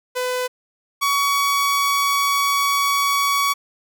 sawtooth tone pair in turn, 502 / 1127 Hz, B4 / C#6, +28 / +28 cents, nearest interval octave + major second, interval 1400 cents, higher second, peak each -17 / -13 dBFS, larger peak second, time 0.15-0.48 / 1.01-3.54 s, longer second, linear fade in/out 20 ms, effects none

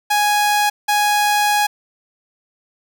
sawtooth tone bursts at uneven times, 830.6 Hz, G#5, in tune, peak -10 dBFS, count 2, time 0.1-0.7 / 0.88-1.67 s, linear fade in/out 10 ms, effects none

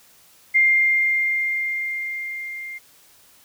sine tone with level ramp, 2108 Hz, C7, 12 cents sharp, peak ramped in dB -12 to -31 dBFS, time 0.54-2.79 s, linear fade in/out 20 ms, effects white hiss -53 dBFS RMS until 3.44 s

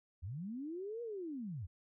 sine linear two-way sweep, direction up then down, 75 to 482.5 to 75 Hz, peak -40 dBFS, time 0.22-1.67 s, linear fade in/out 20 ms, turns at 1.02 s, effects none

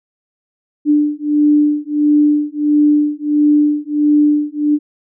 sine beating tone pair, 295.8 / 297.3 Hz, D4 / D4, +13 / +21 cents, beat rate 1.5 Hz, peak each -13 dBFS, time 0.85-4.79 s, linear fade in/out 50 ms, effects none

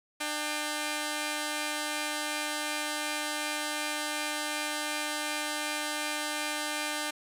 5% pulse tone pair together, 300 / 800.9 Hz, D4 / G5, +37 / +37 cents, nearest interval octave + perfect fourth, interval 1700 cents, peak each -21 / -24 dBFS, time 0.2-7.11 s, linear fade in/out 10 ms, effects resampled to 32000 Hz

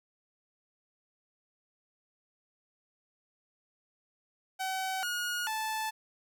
sawtooth tone with pitch steps, 759 / 1441 / 875 Hz, F#5 / F#6 / A5, +44 / -46 / -10 cents, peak -28 dBFS, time 4.59-5.91 s, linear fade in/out 20 ms, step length 440 ms, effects none

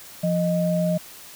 sine tone pair together, 173.38 / 620 Hz, F3 / D#5, -12 / -6 cents, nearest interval octave + minor seventh, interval 2206 cents, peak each -21 / -23 dBFS, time 0.23-0.98 s, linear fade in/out 10 ms, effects white hiss -43 dBFS RMS until 1.35 s

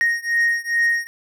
triangle beating tone pair, 1864.7 / 1867.1 Hz, A#6 / A#6, 0 / +2 cents, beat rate 2.4 Hz, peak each -18 / -19 dBFS, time 0.01-1.07 s, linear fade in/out 0 ms, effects none

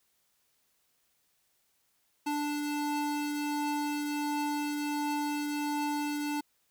square tone pair together, 293.8 / 880 Hz, D4 / A5, +1 / 0 cents, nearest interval octave + perfect fifth, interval 1899 cents, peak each -32 / -37 dBFS, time 2.26-6.41 s, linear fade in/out 10 ms, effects white hiss -73 dBFS RMS until 6.7 s

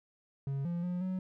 triangle tone with pitch steps, 137.6 / 172.3 / 178.3 / 186 Hz, C#3 / F3 / F3 / F#3, -12 / -23 / +36 / +9 cents, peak -30 dBFS, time 0.47-1.19 s, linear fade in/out 2 ms, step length 180 ms, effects none

